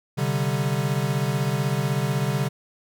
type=chord; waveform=square; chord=C suspended second; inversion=none; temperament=equal with one note detuned; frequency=130.81 / 146.83 / 193.63 Hz; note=C3 / D3 / G3; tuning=0 / 0 / -21 cents; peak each=-26 / -26 / -30 dBFS; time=0.17-2.49 s; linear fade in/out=20 ms; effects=none